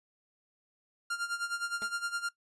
45% pulse tone with tremolo, 1397 Hz, F6, in tune, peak -30 dBFS, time 1.1-2.29 s, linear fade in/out 5 ms, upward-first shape sine, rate 9.7 Hz, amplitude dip 80%
15% pulse tone with exponential decay, 216.4 Hz, A3, 29 cents flat, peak -34 dBFS, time 1.82-1.92 s, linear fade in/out 0 ms, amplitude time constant 20 ms
effects noise-tail reverb RT60 0.1 s tail -19 dB re dry + resampled to 24000 Hz

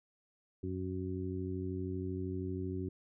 harmonic tone, 92.8 Hz, F#2, 6 cents sharp, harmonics 1 / 2 / 3 / 4, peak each -39 / -43 / -41 / -41 dBFS, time 0.63-2.89 s, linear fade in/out 5 ms, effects none

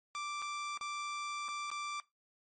sawtooth tone with dropouts, 1174.7 Hz, D6, in tune, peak -34 dBFS, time 0.15-2 s, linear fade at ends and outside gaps 0 ms, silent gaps 0.419-0.423 / 0.774-0.811 / 1.483-1.487 / 1.703-1.715 s, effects noise-tail reverb RT60 0.2 s tail -20 dB re dry + MP3 32 kbps

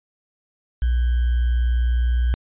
sine tone with sample-and-hold, 60.4 Hz, B1, 38 cents flat, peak -16 dBFS, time 0.82-2.34 s, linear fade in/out 0 ms, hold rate 1575 Hz, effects resampled to 8000 Hz

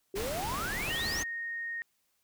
sine exponential sweep, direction up, 372.8 to 6550 Hz, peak -34 dBFS, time 0.14-1.23 s, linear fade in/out 2 ms
pink noise, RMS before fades -37 dBFS, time 0.15-1.24 s, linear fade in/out 20 ms
sine tone, 1856 Hz, A#6, 8 cents flat, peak -34 dBFS, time 0.9-1.82 s, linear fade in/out 0 ms
effects white hiss -75 dBFS RMS until 2.23 s

